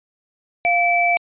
sine tone pair together, 698.5 / 2312 Hz, F5 / D7, 0 / -28 cents, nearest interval octave + major sixth, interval 2072 cents, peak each -17 dBFS, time 0.65-1.17 s, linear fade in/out 0 ms, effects resampled to 8000 Hz

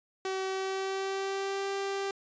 sawtooth tone with pitch glide, 380.9 to 393.6 Hz, G4 to G4, -50 to +7 cents, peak -27 dBFS, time 0.25-2.11 s, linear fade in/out 2 ms, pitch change +57 cents, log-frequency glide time 0.45-1.67 s, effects resampled to 16000 Hz

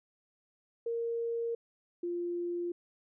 sine tone pair in turn, 464.7 / 348.1 Hz, A#4 / F4, -5 / -6 cents, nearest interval perfect fourth, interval 501 cents, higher first, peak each -31 / -32 dBFS, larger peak first, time 0.86-1.55 / 2.03-2.72 s, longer neither, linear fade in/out 5 ms, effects none

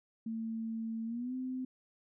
sine tone with pitch glide, 224.9 to 256.9 Hz, A3 to C4, +38 to -32 cents, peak -35 dBFS, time 0.26-1.65 s, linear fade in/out 5 ms, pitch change +230 cents, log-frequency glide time 1.05-1.34 s, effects none

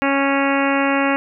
harmonic tone, 276.4 Hz, C#4, 5 cents flat, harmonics 1 / 2 / 3 / 4 / 5 / 6 / 7 / 8 / 9 / 10, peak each -19 / -22 / -24 / -25 / -26 / -27 / -27 / -28 / -29 / -29 dBFS, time 0.02-1.16 s, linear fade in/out 0 ms, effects none

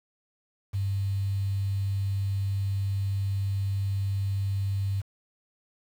sine tone with quantisation, 98.4 Hz, G2, 7 cents sharp, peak -25 dBFS, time 0.73-5.02 s, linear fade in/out 20 ms, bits 8, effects none

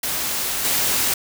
white noise with level steps, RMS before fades -24 / -20 dBFS, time 0.03-1.14 s, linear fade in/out 5 ms, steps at 0.64 s, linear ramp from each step 10 ms, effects none

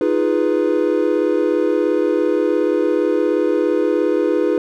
triangle chord, F half-diminished seventh, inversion third, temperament equal with one note detuned, 312 / 349.2 / 415.3 / 493.9 Hz, Eb4 / F4 / Ab4 / Cb5, +5 / 0 / 0 / 0 cents, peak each -18 dBFS, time 0.01-4.58 s, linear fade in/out 2 ms, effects none

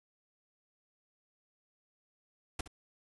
pink noise with echo, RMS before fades -35 dBFS, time 2.59-2.61 s, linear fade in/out 5 ms, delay 67 ms, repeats 1, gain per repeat -14 dB, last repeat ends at 2.677 s, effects resampled to 24000 Hz

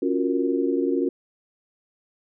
sine chord, Gb major seventh, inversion second, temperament equal, 277.2 / 349.2 / 370 / 466.2 Hz, Db4 / F4 / Gb4 / Bb4, 0 / 0 / 0 / 0 cents, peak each -24 / -25 / -27 / -28 dBFS, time 0.02-1.09 s, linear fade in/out 5 ms, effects none

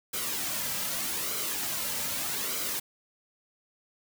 white noise with flanger, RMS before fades -32 dBFS, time 0.13-2.8 s, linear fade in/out 10 ms, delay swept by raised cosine 1.1 to 2.8 ms, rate 0.82 Hz, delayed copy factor -0.55, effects none

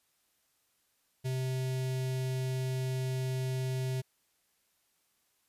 square tone with notch filter, 129.8 Hz, C3, 13 cents flat, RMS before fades -33 dBFS, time 1.24-4.02 s, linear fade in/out 20 ms, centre 1200 Hz, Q 1, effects white hiss -74 dBFS RMS until 5.48 s + resampled to 32000 Hz

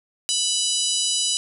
harmonic tone with a mistuned harmonic, 987.8 Hz, B5, in tune, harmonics 3 / 4 / 5 / 6 / 7 / 8 / 9 / 10, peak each -26 / -27 / -28 / -29 / -29 / -30 / -31 / -31 dBFS, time 0.29-1.37 s, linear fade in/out 0 ms, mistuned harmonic 10, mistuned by +18 cents, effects none

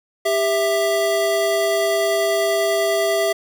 square tone pair together, 397.6 / 659.3 Hz, G4 / E5, +25 / 0 cents, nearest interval major sixth, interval 875 cents, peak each -22 / -19 dBFS, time 0.25-3.33 s, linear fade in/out 10 ms, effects none

